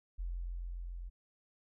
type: tone with level ramp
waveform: sine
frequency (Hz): 43.61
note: F1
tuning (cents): -2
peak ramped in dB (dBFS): -35 to -41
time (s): 0.18-1.1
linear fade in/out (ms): 20
effects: none